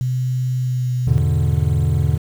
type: tone with pitch glide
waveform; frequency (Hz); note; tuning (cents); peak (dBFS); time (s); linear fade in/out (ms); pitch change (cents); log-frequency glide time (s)
sine; 127.2 to 124.94; C3 to B2; -48 to +20; -17; 0.01-1.18; 0; -32; 0.57-0.93
type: chord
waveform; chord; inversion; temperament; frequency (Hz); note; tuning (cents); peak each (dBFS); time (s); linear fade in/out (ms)
triangle; E dominant seventh; none; equal; 82.41 / 103.83 / 123.47 / 146.83; E2 / G#2 / B2 / D3; 0 / 0 / 0 / 0; -17 / -20 / -19 / -17; 1.07-2.18; 5
effects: 7-bit